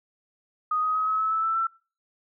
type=tone with pitch steps; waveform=sine; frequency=1244.5 / 1257.5 / 1270.6 / 1283.9 / 1297.3 / 1310.9 / 1324.6 / 1338.5 Hz; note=D#6 / D#6 / D#6 / E6 / E6 / E6 / E6 / E6; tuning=0 / +18 / +36 / -46 / -28 / -10 / +8 / +26 cents; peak=-22 dBFS; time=0.71-1.67 s; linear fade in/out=5 ms; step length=120 ms; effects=noise-tail reverb RT60 0.4 s tail -26 dB re dry